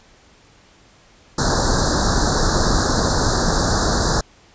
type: band-stop noise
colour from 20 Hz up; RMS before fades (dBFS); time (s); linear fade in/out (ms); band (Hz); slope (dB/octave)
pink; -17; 1.38-4.21; 5; 1700 to 3900; 96
effects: pink hiss -51 dBFS RMS until 4.54 s + resampled to 16000 Hz

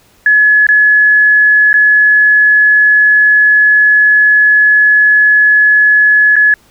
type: tone with dropouts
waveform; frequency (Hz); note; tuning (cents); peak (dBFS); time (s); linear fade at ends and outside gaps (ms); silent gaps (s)
sine; 1701; G#6; +41; -4; 0.26-6.54; 2; 0.668-0.688 / 1.73-1.74 / 6.357-6.364
effects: pink hiss -48 dBFS RMS until 6.7 s

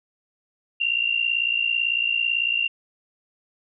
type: tone pair together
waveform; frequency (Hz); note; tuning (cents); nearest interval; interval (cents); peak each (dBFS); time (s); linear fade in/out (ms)
sine; 2740 / 2798; F7 / F7; -34 / +3; unison; 37; -23; 0.8-2.68; 10
effects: none

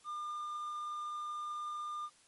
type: tone with quantisation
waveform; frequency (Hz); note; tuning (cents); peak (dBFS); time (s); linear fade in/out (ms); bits
triangle; 1204; D6; +43; -36; 0.04-2.1; 50; 11
effects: white hiss -65 dBFS RMS until 2.27 s + MP3 48 kbps

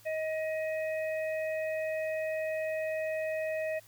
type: harmonic tone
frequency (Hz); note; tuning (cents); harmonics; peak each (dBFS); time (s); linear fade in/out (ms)
630; D#5; +21; 1 / 3 / 4; -31 / -41 / -43; 0.05-3.8; 20
effects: added 108 Hz sine -63 dBFS peak until 3.87 s + white hiss -59 dBFS RMS until 3.87 s

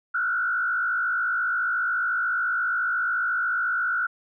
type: tone with frequency modulation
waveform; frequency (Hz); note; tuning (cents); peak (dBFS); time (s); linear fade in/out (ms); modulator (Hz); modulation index
sine; 1438; F#6; -50; -22; 0.14-4.07; 10; 54.2; 1.4
effects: none

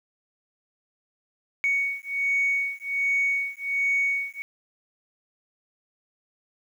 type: beating tone pair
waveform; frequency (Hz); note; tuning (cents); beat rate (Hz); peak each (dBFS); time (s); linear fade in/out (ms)
sine; 2230 / 2231.3; C#7 / C#7; +10 / +11; 1.3; -25; 1.64-4.42; 0
effects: tanh soft clip ceiling -16 dBFS + 9-bit

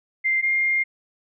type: tone pair in turn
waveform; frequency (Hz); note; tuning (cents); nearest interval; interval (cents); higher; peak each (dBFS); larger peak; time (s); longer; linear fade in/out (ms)
sine; 2093 / 2117; C7 / C7; 0 / +20; unison; 20; second; -18; neither; 0.24-0.42 / 0.42-0.84; second; 20
effects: none

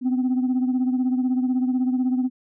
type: beating tone pair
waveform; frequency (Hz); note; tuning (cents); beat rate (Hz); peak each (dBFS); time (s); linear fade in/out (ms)
sine; 252.5 / 268.5; B3 / C4; +39 / +45; 16; -18 / -25; 0.01-2.3; 50
effects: tanh soft clip ceiling -16 dBFS

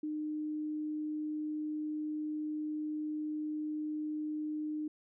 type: tone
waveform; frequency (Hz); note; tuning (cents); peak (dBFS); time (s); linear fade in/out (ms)
sine; 304.7; D#4; -36; -34; 0.03-4.88; 5
effects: none

